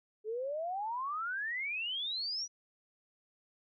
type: exponential sweep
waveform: sine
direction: up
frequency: 417.8 to 5920 Hz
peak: -34 dBFS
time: 0.24-2.48 s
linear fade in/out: 50 ms
effects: none